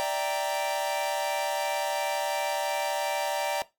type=chord; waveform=45% pulse; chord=E half-diminished seventh; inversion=third; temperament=equal; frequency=587.3 / 659.3 / 784 / 932.3 Hz; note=D5 / E5 / G5 / Bb5; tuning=0 / 0 / 0 / 0 cents; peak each=-31 / -35 / -32 / -33 dBFS; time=0-3.62 s; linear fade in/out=0 ms; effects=noise-tail reverb RT60 0.2 s tail -17 dB re dry